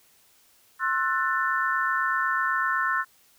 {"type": "chord", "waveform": "sine", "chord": "F# half-diminished seventh", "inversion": "second", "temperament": "just", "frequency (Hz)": [1065.6, 1332, 1480, 1776], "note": ["C6", "E6", "F#6", "A6"], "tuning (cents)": [31, 18, 0, 16], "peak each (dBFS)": -28, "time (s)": [0.79, 3.05], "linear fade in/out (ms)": 50, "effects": ["white hiss -60 dBFS RMS until 3.38 s"]}